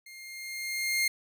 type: tone with level ramp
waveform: sawtooth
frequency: 2121 Hz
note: C7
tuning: 23 cents sharp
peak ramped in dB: -43 to -20 dBFS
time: 0.06-1.08 s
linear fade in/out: 5 ms
effects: none